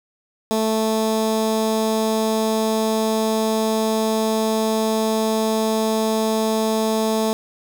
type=tone with notch filter; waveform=15% pulse; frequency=220 Hz; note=A3; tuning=in tune; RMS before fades=-20 dBFS; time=0.51-7.33 s; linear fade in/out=0 ms; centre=2100 Hz; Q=1.4; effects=7-bit